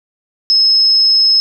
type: tone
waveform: sine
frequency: 5180 Hz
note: E8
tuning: 31 cents flat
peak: -7 dBFS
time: 0.5-1.4 s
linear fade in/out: 0 ms
effects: none